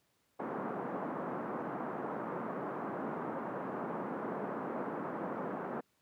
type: band-pass noise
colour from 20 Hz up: pink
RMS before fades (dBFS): -39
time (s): 0.39-5.81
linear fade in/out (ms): 10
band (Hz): 180 to 1300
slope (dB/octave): 24
effects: pink hiss -75 dBFS RMS until 6.01 s + high-pass 100 Hz 12 dB/octave